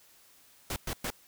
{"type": "noise bursts", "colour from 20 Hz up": "pink", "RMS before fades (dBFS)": -34, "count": 3, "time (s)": [0.7, 1.103], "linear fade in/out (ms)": 2, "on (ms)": 61, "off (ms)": 110, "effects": ["white hiss -60 dBFS RMS until 1.27 s"]}